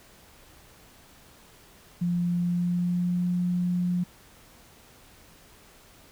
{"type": "tone with pitch glide", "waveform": "sine", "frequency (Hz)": [174.61, 177.76], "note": ["F3", "F3"], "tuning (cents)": [0, 31], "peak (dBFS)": -23, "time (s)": [2.01, 4.04], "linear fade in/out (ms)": 10, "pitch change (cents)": 31, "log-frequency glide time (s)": [2.32, 3.25], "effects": ["pink hiss -54 dBFS RMS until 6.11 s"]}